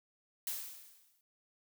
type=noise with exponential decay; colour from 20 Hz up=blue; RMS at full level=-36 dBFS; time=0.47-1.21 s; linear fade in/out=1 ms; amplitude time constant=160 ms; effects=none